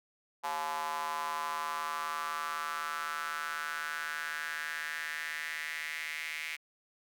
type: tone with high-pass filter sweep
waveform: square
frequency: 78 Hz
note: D#2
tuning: 5 cents sharp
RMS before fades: -37 dBFS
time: 0.43-6.57 s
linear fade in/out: 20 ms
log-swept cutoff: 880 to 2200 Hz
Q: 4.8
effects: none